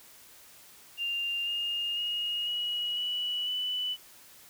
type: tone with pitch steps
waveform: sine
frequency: 2794 / 2831 / 2869 / 2908 / 2946 / 2986 Hz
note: F7 / F7 / F7 / F#7 / F#7 / F#7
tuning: 0 / +23 / +46 / -31 / -8 / +15 cents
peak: -29 dBFS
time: 0.97-3.97 s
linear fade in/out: 50 ms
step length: 500 ms
effects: white hiss -54 dBFS RMS until 4.49 s